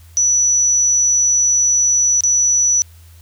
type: tone with dropouts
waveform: sine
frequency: 5920 Hz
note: F#8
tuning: in tune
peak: -11 dBFS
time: 0.17-2.82 s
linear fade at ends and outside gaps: 0 ms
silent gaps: 2.207-2.236 s
effects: added 83 Hz sine -40 dBFS peak until 3.21 s + white hiss -51 dBFS RMS until 3.21 s